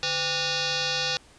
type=tone with frequency modulation; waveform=sine; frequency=509 Hz; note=C5; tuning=48 cents flat; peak=-24 dBFS; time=0.03-1.17 s; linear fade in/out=0 ms; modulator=656 Hz; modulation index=7.5; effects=pink hiss -54 dBFS RMS until 1.38 s + resampled to 22050 Hz